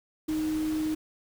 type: tone in noise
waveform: sine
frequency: 311.1 Hz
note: D#4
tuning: in tune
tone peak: -26 dBFS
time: 0.28-0.95 s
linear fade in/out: 10 ms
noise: pink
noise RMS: -42 dBFS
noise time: 0.28-0.95 s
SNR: +13 dB
effects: none